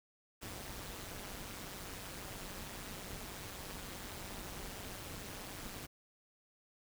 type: noise with amplitude modulation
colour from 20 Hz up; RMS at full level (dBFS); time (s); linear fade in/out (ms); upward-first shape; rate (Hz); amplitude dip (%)
pink; -43; 0.41-5.87; 20; sine; 194; 75
effects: none